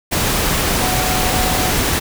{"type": "tone in noise", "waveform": "sine", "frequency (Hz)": 739, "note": "F#5", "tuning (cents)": -2, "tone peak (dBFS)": -23, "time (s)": [0.8, 1.72], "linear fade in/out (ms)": 20, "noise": "pink", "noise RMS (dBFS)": -17, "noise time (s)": [0.11, 2], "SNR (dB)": -9, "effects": []}